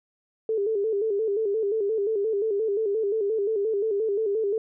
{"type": "tone with vibrato", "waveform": "sine", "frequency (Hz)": 421, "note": "G#4", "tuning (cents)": 24, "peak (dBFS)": -22, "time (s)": [0.49, 4.58], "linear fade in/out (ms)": 2, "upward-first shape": "square", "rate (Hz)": 5.7, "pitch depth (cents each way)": 87, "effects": []}